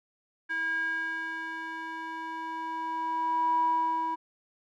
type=tone with band-pass filter sweep; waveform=square; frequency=324.7 Hz; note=E4; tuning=26 cents flat; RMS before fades=-31 dBFS; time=0.49-4.16 s; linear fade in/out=20 ms; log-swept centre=1700 to 880 Hz; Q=9.3; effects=none